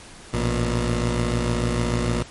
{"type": "tone pair together", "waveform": "15% pulse", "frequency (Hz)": [56.63, 120], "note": ["A#1", "B2"], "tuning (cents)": [-49, -49], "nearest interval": "octave + minor second", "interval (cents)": 1300, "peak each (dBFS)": -17, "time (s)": [0.33, 2.23], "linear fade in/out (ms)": 10, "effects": ["pink hiss -43 dBFS RMS until 2.3 s", "MP3 48 kbps"]}